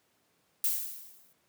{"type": "noise with exponential decay", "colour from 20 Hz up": "violet", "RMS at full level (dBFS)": -26, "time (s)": [0.64, 1.33], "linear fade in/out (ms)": 2, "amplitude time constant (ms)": 150, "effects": ["pink hiss -71 dBFS RMS until 1.48 s", "high-pass 150 Hz 12 dB/octave"]}